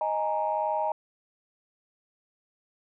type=chord; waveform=sine; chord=D# suspended fourth; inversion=none; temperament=equal; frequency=622.3 / 830.6 / 932.3 Hz; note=D#5 / G#5 / A#5; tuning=0 / 0 / 0 cents; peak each=-29 dBFS; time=0.01-0.92 s; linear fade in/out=2 ms; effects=tanh soft clip ceiling -16 dBFS